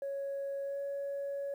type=tone with pitch glide; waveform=sine; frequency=554.4 to 559.9 Hz; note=C#5 to C#5; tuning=0 to +17 cents; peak=-33 dBFS; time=0.02-1.54 s; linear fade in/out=2 ms; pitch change=+17 cents; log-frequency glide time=0.63-0.79 s; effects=tanh soft clip ceiling -32 dBFS + 11-bit